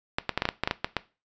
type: clicks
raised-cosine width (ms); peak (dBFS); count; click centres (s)
0.3; -8; 11; 0.185 / 0.293 / 0.376 / 0.421 / 0.454 / 0.489 / 0.636 / 0.675 / 0.711 / 0.845 / 0.967
effects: noise-tail reverb RT60 0.3 s tail -18 dB re dry + resampled to 16000 Hz